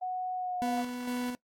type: tone with pitch glide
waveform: sine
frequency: 737 to 720.2 Hz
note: F#5 to F#5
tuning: -7 to -47 cents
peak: -31 dBFS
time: 0.01-0.83 s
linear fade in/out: 20 ms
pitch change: -40 cents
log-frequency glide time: 0.35-0.65 s
type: tone with tremolo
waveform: 40% pulse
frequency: 246.9 Hz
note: B3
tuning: in tune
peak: -30 dBFS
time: 0.62-1.35 s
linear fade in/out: 0 ms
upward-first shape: square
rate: 2.2 Hz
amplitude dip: 40%
effects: noise-tail reverb RT60 0.1 s tail -21 dB re dry + AAC 64 kbps